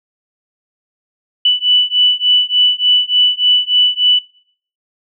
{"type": "beating tone pair", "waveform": "sine", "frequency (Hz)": [2971, 2974.4], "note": ["F#7", "F#7"], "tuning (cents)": [6, 8], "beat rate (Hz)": 3.4, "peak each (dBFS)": -13, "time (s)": [1.45, 4.19], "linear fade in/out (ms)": 5, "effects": ["noise-tail reverb RT60 0.6 s tail -23 dB re dry"]}